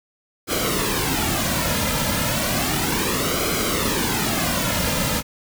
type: noise with flanger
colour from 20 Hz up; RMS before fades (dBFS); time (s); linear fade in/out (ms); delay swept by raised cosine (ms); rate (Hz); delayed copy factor
pink; -22; 0.47-5.23; 50; 1.1 to 2.7; 0.33; -0.65
effects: none